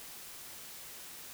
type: silence
effects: white hiss -48 dBFS RMS until 1.33 s